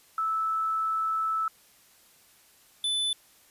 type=tone pair in turn; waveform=sine / square; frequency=1311 / 3500 Hz; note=E6 / A7; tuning=-10 / -10 cents; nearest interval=octave + perfect fourth; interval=1700 cents; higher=second; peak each=-25 / -26 dBFS; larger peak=first; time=0.18-1.48 / 2.84-3.13 s; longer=first; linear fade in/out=2 ms; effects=white hiss -59 dBFS RMS until 3.5 s + resampled to 32000 Hz